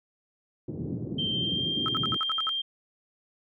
pink band-pass noise, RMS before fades -34 dBFS, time 0.68-2.17 s, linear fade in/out 5 ms, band 110 to 360 Hz, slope 24 dB/octave
sine tone with pitch glide, 3139 to 3183 Hz, G7 to G7, +2 to +26 cents, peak -27 dBFS, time 1.18-2.62 s, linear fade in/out 10 ms, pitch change +24 cents, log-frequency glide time 1.31-1.64 s
sine tone bursts, 1298 Hz, E6, 27 cents flat, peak -27 dBFS, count 8, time 1.86-2.492 s, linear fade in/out 0 ms, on 23 ms, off 64 ms
effects none

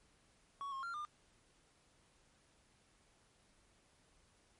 triangle tone with pitch steps, 1117 / 1076 / 1383 / 1204 Hz, C#6 / C6 / F6 / D6, +13 / +48 / -17 / +43 cents, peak -39 dBFS, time 0.61-1.05 s, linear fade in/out 0 ms, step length 110 ms, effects pink hiss -71 dBFS RMS until 4.59 s + MP3 48 kbps

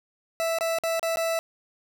40% pulse tone with dropouts, 659.3 Hz, E5, in tune, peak -23 dBFS, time 0.4-1.39 s, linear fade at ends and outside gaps 0 ms, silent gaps 0.586-0.609 / 0.786-0.836 / 0.995-1.029 / 1.159-1.171 s, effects none

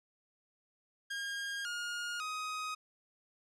sawtooth tone with pitch steps, 1619 / 1425.8 / 1255.7 Hz, G#6 / F6 / D#6, -45 / +35 / +15 cents, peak -33 dBFS, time 1.1-2.75 s, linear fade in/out 10 ms, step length 550 ms, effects low-pass 8000 Hz 12 dB/octave

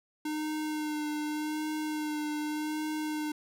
square tone with vibrato, 304.3 Hz, D#4, 38 cents flat, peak -32 dBFS, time 0.25-3.32 s, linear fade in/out 5 ms, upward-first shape sine, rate 0.85 Hz, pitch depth 21 cents each way, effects none

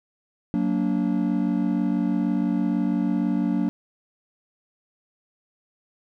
triangle chord, Gb augmented, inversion none, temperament just, 185 / 231.2 / 289.1 Hz, Gb3 / Bb3 / D4, 0 / -14 / -27 cents, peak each -23 dBFS, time 0.54-3.69 s, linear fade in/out 0 ms, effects none

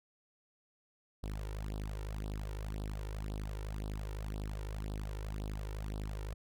sawtooth tone with flanger, 51.91 Hz, G#1, in tune, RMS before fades -40 dBFS, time 1.23-6.34 s, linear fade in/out 5 ms, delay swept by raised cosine 0.22 to 2.22 ms, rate 1.9 Hz, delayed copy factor +0.85, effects none

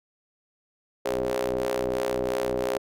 sawtooth ring-modulated tone, 62.6 Hz, B1, 24 cents sharp, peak -18 dBFS, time 1.05-2.78 s, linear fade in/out 10 ms, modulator 471 Hz, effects none

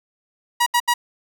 sawtooth tone bursts, 960 Hz, B5, 49 cents flat, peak -11 dBFS, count 3, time 0.6-0.94 s, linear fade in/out 10 ms, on 64 ms, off 74 ms, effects none

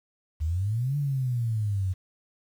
sine exponential two-way sweep, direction up then down, 73.7 to 146.83 to 91.1 Hz, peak -24 dBFS, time 0.4-1.94 s, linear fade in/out 20 ms, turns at 0.97 s, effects 9-bit

